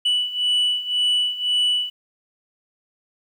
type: beating tone pair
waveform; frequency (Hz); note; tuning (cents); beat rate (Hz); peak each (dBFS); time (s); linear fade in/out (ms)
sine; 2960 / 2961.9; F#7 / F#7; 0 / +1; 1.9; -21 / -18; 0.05-1.9; 10
effects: tanh soft clip ceiling -15 dBFS + 9-bit